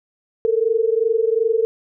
sine tone pair together, 440 / 462.7 Hz, A4 / A#4, 0 / -13 cents, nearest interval minor second, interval 87 cents, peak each -18 dBFS, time 0.45-1.65 s, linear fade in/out 0 ms, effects none

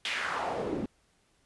pink noise with band-pass filter sweep, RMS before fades -33 dBFS, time 0.05-0.86 s, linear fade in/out 2 ms, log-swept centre 3000 to 220 Hz, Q 2.3, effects pink hiss -69 dBFS RMS until 1.45 s + resampled to 24000 Hz

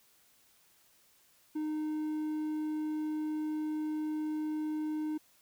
triangle tone, 307.4 Hz, D#4, 21 cents flat, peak -30 dBFS, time 1.55-5.18 s, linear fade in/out 10 ms, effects white hiss -66 dBFS RMS until 5.41 s

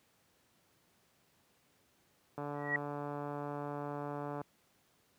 click train, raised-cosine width 1 ms, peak -27 dBFS, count 296, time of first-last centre 2.38-4.414 s, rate 145 Hz
sine tone with exponential growth, 1917 Hz, A#6, 48 cents sharp, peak -26 dBFS, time 2.54-2.76 s, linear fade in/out 2 ms, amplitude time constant 46 ms
effects pink hiss -71 dBFS RMS until 5.18 s + high-pass 100 Hz 12 dB/octave

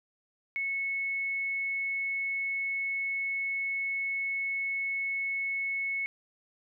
sine tone, 2200 Hz, C#7, 14 cents flat, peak -29 dBFS, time 0.56-6.06 s, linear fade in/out 0 ms, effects none

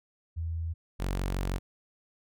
sine / sawtooth tone pair in turn, 82.41 / 46.43 Hz, E2 / F#1, 0 / +7 cents, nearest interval minor seventh, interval 993 cents, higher first, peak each -30 / -25 dBFS, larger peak second, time 0.36-0.74 / 0.99-1.59 s, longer second, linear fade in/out 20 ms, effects none

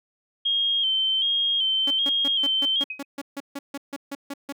sine tone with vibrato, 3172 Hz, G7, 20 cents sharp, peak -20 dBFS, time 0.45-2.84 s, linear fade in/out 10 ms, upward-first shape square, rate 1.3 Hz, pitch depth 42 cents each way
sawtooth tone bursts, 280.3 Hz, C#4, 19 cents sharp, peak -26 dBFS, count 15, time 1.87-4.525 s, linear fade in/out 5 ms, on 37 ms, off 150 ms
sine tone with exponential decay, 2524 Hz, D#7, 24 cents sharp, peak -26 dBFS, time 2.9-3.05 s, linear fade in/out 5 ms, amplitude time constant 32 ms
effects none

